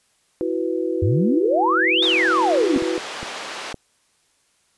sine chord, E suspended second, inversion none, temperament equal, 329.6 / 370 / 493.9 Hz, E4 / F#4 / B4, 0 / 0 / 0 cents, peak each -24 / -24 / -26 dBFS, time 0.41-2.98 s, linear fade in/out 0 ms
sine exponential two-way sweep, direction up then down, 87.31 to 3800 to 250.8 Hz, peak -16 dBFS, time 1.02-2.78 s, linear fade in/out 5 ms, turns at 2.04 s
pink band-pass noise, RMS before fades -32 dBFS, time 2.02-3.73 s, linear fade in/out 5 ms, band 550 to 5100 Hz, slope 12 dB/octave
clicks, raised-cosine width 2 ms, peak -18 dBFS, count 4, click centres 2.762 / 2.823 / 3.23 / 3.743 s
effects white hiss -63 dBFS RMS until 4.77 s + resampled to 24000 Hz

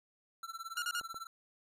square tone with tremolo, 1344 Hz, E6, 33 cents sharp, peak -39 dBFS, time 0.43-1.27 s, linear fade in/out 2 ms, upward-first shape triangle, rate 18 Hz, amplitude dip 100%
sawtooth tone bursts, 1425 Hz, F6, 34 cents sharp, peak -30 dBFS, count 3, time 0.77-1 s, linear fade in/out 2 ms, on 52 ms, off 37 ms
clicks, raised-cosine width 1 ms, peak -38 dBFS, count 2, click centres 1.012 / 1.144 s
effects resampled to 32000 Hz

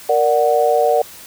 sine chord, Bb augmented, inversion none, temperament equal, 466.2 / 587.3 / 740 Hz, Bb4 / D5 / F#5, 0 / 0 / 0 cents, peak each -16 dBFS, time 0.09-1.02 s, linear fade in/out 5 ms, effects white hiss -38 dBFS RMS until 1.26 s

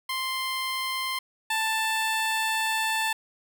15% pulse tone pair in turn, 1047 / 882.9 Hz, C6 / A5, +1 / +6 cents, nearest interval minor third, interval 295 cents, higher first, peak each -21 / -18 dBFS, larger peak second, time 0.09-1.19 / 1.5-3.13 s, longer second, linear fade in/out 5 ms, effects none

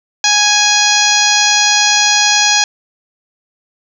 harmonic tone, 830.6 Hz, G#5, in tune, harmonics 1 / 2 / 3 / 4 / 5 / 6 / 7 / 8, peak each -17 / -17 / -17 / -17 / -17 / -17 / -17 / -17 dBFS, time 0.24-2.64 s, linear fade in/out 2 ms, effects 7-bit

